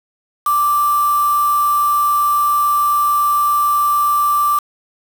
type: tone with quantisation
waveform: sine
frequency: 1174.7 Hz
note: D6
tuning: in tune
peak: -12 dBFS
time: 0.46-4.59 s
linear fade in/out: 5 ms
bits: 4
effects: none